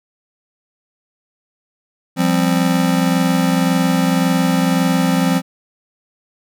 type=chord; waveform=square; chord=F suspended second; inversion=none; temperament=just; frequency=174.61 / 196.44 / 261.9 Hz; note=F3 / G3 / C4; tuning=0 / +4 / +2 cents; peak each=-17 / -21 / -18 dBFS; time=2.16-5.42 s; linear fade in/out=50 ms; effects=none